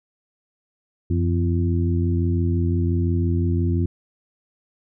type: harmonic tone with a mistuned harmonic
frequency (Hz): 85.8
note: F2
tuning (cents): -30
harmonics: 1 / 2 / 3 / 4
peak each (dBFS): -19 / -26 / -27 / -28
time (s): 1.1-3.86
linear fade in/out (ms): 5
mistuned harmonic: 1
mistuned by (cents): +88
effects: none